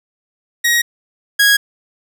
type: tone pair in turn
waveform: sawtooth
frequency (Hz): 1891 / 1649.7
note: A#6 / G#6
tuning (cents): +24 / -12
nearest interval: major second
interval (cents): 236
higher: first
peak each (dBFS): -8 / -5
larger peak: second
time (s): 0.64-0.82 / 1.39-1.57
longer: neither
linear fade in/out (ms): 10
effects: none